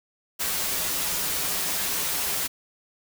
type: noise with comb filter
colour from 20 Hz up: white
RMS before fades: -27 dBFS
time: 0.39-2.48 s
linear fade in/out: 20 ms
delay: 8.6 ms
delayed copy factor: -0.6
effects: none